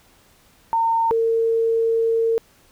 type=tone pair in turn; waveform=sine; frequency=912 / 455 Hz; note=A#5 / A#4; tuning=-38 / -42 cents; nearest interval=octave; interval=1204 cents; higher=first; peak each=-16 dBFS; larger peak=neither; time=0.73-1.11 / 1.11-2.38 s; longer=second; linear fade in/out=0 ms; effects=pink hiss -55 dBFS RMS until 2.71 s